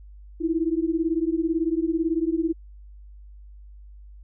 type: beating tone pair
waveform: sine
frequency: 318.5 / 336.5 Hz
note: D#4 / E4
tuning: +41 / +36 cents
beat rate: 18 Hz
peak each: -24 / -24 dBFS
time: 0.4-2.53 s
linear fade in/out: 20 ms
effects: added 50 Hz sine -42 dBFS peak until 4.23 s